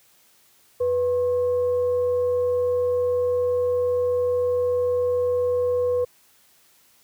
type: tone with frequency modulation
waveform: sine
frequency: 493.4 Hz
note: B4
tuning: 2 cents flat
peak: -19 dBFS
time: 0.8-6.05 s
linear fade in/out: 10 ms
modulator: 583 Hz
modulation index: 0.22
effects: white hiss -58 dBFS RMS until 7.03 s + high-pass 60 Hz 12 dB/octave